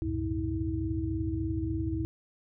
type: tone cluster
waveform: sine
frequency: 68.4 / 92 / 108.7 / 122.2 / 322 Hz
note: C#2 / F#2 / A2 / B2 / E4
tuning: -23 / -9 / -21 / -18 / -41 cents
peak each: -35 / -35 / -38 / -39 / -32 dBFS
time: 0.02-2.05 s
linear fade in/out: 0 ms
effects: none